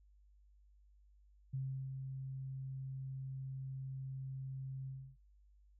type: tone with ADSR envelope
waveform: sine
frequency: 133.3 Hz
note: C3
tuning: 33 cents sharp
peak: -36 dBFS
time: 1.53-5.17 s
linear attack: 12 ms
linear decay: 350 ms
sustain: -5 dB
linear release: 300 ms
effects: noise-tail reverb RT60 0.2 s tail -21 dB re dry + added 50 Hz sine -63 dBFS peak until 5.79 s